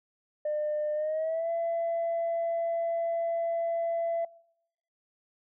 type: tone with pitch glide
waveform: sine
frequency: 602 to 671.8 Hz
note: D5 to E5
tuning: +43 to +33 cents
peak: -26 dBFS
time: 0.45-4.25 s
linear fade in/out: 5 ms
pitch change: +190 cents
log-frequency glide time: 0.94-1.5 s
effects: noise-tail reverb RT60 0.8 s tail -24 dB re dry + tanh soft clip ceiling -24 dBFS